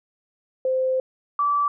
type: tone pair in turn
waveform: sine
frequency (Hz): 519 / 1157.1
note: C5 / D6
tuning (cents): -14 / -26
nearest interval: octave + major second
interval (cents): 1388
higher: second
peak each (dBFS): -19 / -18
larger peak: second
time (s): 0.65-1 / 1.39-1.68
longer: first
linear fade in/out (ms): 2
effects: none